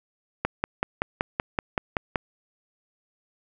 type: click train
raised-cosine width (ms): 0.5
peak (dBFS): -8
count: 10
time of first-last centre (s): 0.45-2.158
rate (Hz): 5.27
effects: none